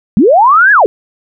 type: linear two-way sweep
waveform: sine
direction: up then down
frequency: 172.1 to 1715 to 356.6 Hz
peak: -3 dBFS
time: 0.17-0.86 s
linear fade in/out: 0 ms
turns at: 0.72 s
effects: none